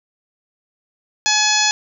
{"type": "harmonic tone", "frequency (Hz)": 848, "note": "G#5", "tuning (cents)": 36, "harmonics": [1, 2, 3, 4, 5, 6, 7, 8], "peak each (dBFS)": [-22, -22, -22, -22, -22, -22, -22, -22], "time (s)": [1.26, 1.71], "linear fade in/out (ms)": 0, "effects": []}